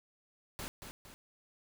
pink noise with echo, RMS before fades -42 dBFS, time 0.59-0.68 s, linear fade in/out 0 ms, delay 230 ms, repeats 2, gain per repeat -6 dB, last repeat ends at 1.14 s, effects none

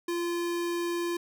square tone, 344.8 Hz, F4, 22 cents flat, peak -29 dBFS, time 0.08-1.17 s, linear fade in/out 5 ms, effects none

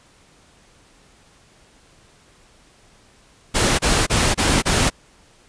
pink noise bursts, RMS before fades -17 dBFS, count 5, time 3.54-4.902 s, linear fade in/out 20 ms, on 250 ms, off 28 ms, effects pink hiss -53 dBFS RMS until 5.48 s + resampled to 22050 Hz

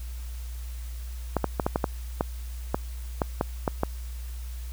clicks, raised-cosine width 1 ms, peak -9 dBFS, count 12, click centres 1.367 / 1.443 / 1.598 / 1.665 / 1.759 / 1.842 / 2.209 / 2.745 / 3.218 / 3.411 / 3.678 / 3.834 s, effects added 60 Hz sine -33 dBFS peak until 4.72 s + white hiss -50 dBFS RMS until 4.72 s

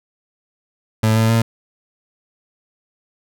30% pulse tone with pitch steps, 110 / 112.12 / 114.27 Hz, A2 / A2 / A#2, 0 / +33 / -34 cents, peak -10 dBFS, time 1.03-1.42 s, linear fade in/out 5 ms, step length 130 ms, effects none

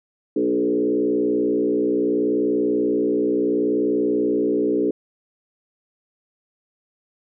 sine tone with frequency modulation, 360 Hz, F#4, 47 cents flat, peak -17 dBFS, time 0.36-4.91 s, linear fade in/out 5 ms, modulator 60.7 Hz, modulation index 1.7, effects none

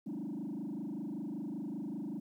sine tone with frequency modulation, 250.9 Hz, B3, 28 cents sharp, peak -35 dBFS, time 0.06-2.2 s, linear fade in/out 10 ms, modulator 25.2 Hz, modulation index 2.8, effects tanh soft clip ceiling -35 dBFS + 12-bit

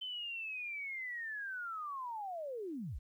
sine linear sweep, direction down, 3077 to 38.18 Hz, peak -39 dBFS, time 0.01-2.99 s, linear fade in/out 10 ms, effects 12-bit

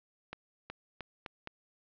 accelerating click train, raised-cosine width 0.3 ms, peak -24 dBFS, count 5, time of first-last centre 0.33-1.474 s, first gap 370 ms, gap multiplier 0.83, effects low-pass 4000 Hz 12 dB/octave

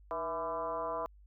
sine tone with frequency modulation, 830.6 Hz, G#5, in tune, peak -33 dBFS, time 0.11-1.06 s, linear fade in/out 0 ms, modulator 174 Hz, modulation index 2.1, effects added 50 Hz sine -55 dBFS peak until 1.26 s

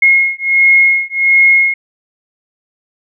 sine beating tone pair, 2157 / 2158.4 Hz, C#7 / C#7, -48 / -47 cents, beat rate 1.4 Hz, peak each -10 dBFS, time 0.02-1.74 s, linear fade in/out 5 ms, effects none

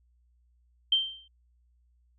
sine tone with exponential decay, 3136 Hz, G7, in tune, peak -18 dBFS, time 0.92-1.28 s, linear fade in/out 5 ms, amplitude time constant 77 ms, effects added 60 Hz sine -63 dBFS peak until 2.18 s

